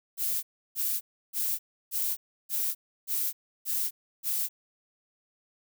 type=noise bursts; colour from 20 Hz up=violet; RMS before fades=-29 dBFS; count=8; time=0.17-4.49 s; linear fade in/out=50 ms; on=260 ms; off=320 ms; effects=none